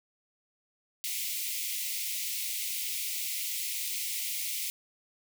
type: high-pass noise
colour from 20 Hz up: white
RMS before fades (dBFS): -34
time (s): 1.04-4.7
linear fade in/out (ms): 0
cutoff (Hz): 2000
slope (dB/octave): 96
effects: none